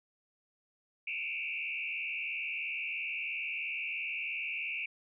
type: tone with frequency modulation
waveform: sine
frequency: 2512 Hz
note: D#7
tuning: 16 cents sharp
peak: -34 dBFS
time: 1.07-4.86 s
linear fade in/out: 5 ms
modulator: 77 Hz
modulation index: 3.3
effects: none